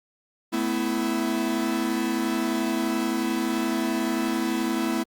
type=chord; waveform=45% pulse; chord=A suspended second; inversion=none; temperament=equal with one note detuned; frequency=220 / 251.5 / 329.6 Hz; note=A3 / B3 / E4; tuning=0 / +32 / 0 cents; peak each=-29 / -28 / -27 dBFS; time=0.52-5.04 s; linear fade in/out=20 ms; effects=Opus 48 kbps